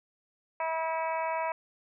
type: harmonic tone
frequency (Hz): 323.4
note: E4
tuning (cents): -33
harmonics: 2 / 3 / 4 / 5 / 6 / 7 / 8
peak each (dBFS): -33 / -31 / -42 / -44 / -45 / -41 / -46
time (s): 0.6-1.52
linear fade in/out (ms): 2
effects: none